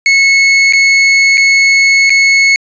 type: tone with dropouts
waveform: 40% pulse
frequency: 2193 Hz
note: C#7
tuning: 19 cents flat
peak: -4 dBFS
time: 0.06-2.56 s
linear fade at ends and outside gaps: 1 ms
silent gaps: 0.725-0.734 / 1.373-1.378 / 2.096-2.103 s
effects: resampled to 16000 Hz